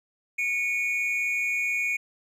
triangle tone pair together, 2217 / 2436 Hz, C#7 / D#7, 0 / -37 cents, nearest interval major second, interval 163 cents, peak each -26 / -25 dBFS, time 0.38-1.97 s, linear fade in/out 10 ms, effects none

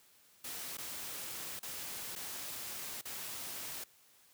white noise with dropouts, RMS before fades -43 dBFS, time 0.44-3.84 s, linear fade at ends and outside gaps 5 ms, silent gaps 0.772-0.782 / 1.594-1.629 / 2.154-2.16 / 3.013-3.053 s, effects white hiss -65 dBFS RMS until 4.33 s + high-pass 60 Hz 12 dB/octave

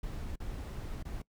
brown noise with dropouts, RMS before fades -39 dBFS, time 0.03-1.22 s, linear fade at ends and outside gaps 5 ms, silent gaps 0.358-0.401 / 1.028-1.051 s, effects noise-tail reverb RT60 0.1 s tail -22 dB re dry

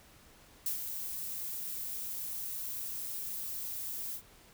violet noise with ADSR envelope, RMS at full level -32 dBFS, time 0.66-4.22 s, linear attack 3 ms, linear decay 110 ms, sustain -7 dB, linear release 76 ms, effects pink hiss -59 dBFS RMS until 4.53 s

